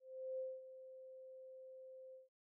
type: tone with ADSR envelope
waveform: sine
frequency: 521 Hz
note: C5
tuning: 7 cents flat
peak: -40 dBFS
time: 0-2.29 s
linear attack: 390 ms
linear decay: 220 ms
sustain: -13 dB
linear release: 150 ms
effects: none